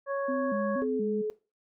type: harmonic tone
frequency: 554.4 Hz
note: C#5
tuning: in tune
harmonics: 1 / 2 / 3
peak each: -29 / -35 / -39 dBFS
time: 0.06-0.85 s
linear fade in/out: 50 ms
type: tone with vibrato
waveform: sine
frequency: 231.3 Hz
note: A#3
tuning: 13 cents flat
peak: -30 dBFS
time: 0.28-1.22 s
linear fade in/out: 10 ms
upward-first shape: square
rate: 2.1 Hz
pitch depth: 190 cents each way
type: tone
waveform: sine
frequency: 427.8 Hz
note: A4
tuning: 49 cents flat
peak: -28 dBFS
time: 0.82-1.3 s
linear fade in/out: 0 ms
effects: noise-tail reverb RT60 0.3 s tail -19 dB re dry